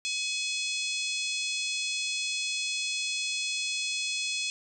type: harmonic tone with a mistuned harmonic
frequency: 848 Hz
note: G#5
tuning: 36 cents sharp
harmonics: 3 / 4 / 5 / 6 / 7 / 8 / 9 / 10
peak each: -33 / -35 / -37 / -39 / -40 / -41 / -42 / -43 dBFS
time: 0.05-4.5 s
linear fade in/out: 0 ms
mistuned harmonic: 8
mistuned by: -16 cents
effects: none